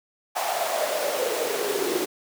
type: noise with high-pass filter sweep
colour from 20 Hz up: pink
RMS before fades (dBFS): -26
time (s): 0.35-2.06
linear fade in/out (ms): 20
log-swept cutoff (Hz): 760 to 350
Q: 6.7
effects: none